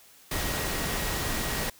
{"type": "tone in noise", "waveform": "sine", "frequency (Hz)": 1897, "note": "A#6", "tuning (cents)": 30, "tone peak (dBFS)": -40, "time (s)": [0.31, 1.7], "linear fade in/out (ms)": 5, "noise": "pink", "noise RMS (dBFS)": -30, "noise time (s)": [0.31, 1.7], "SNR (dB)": -13, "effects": ["white hiss -55 dBFS RMS until 1.79 s"]}